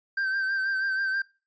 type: tone with vibrato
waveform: triangle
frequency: 1562 Hz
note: G6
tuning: 7 cents flat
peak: -23 dBFS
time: 0.17-1.22 s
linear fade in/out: 5 ms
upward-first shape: sine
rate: 6.2 Hz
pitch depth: 35 cents each way
effects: noise-tail reverb RT60 0.3 s tail -20 dB re dry + resampled to 16000 Hz